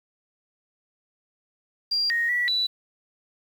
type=tone with pitch steps; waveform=sine; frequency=4765 / 1868 / 1947 / 3957 Hz; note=D8 / A#6 / B6 / B7; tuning=+24 / +3 / -25 / +3 cents; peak=-21 dBFS; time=1.91-2.67 s; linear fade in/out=10 ms; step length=190 ms; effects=8-bit